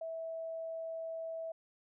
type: tone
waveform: sine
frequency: 653 Hz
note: E5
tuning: 17 cents flat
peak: -38 dBFS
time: 0.01-1.52 s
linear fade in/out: 5 ms
effects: none